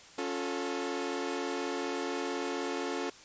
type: chord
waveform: sawtooth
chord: Db augmented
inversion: none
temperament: equal with one note detuned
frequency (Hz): 277.2 / 355.9 / 440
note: Db4 / F4 / A4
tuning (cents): 0 / +33 / 0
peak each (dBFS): -33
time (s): 0.18-3.1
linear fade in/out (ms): 5
effects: white hiss -53 dBFS RMS until 3.24 s + resampled to 16000 Hz